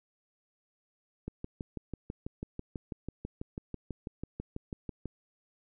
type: click train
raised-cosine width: 3 ms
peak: -24 dBFS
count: 24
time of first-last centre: 1.28-5.057 s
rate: 6.09 Hz
effects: none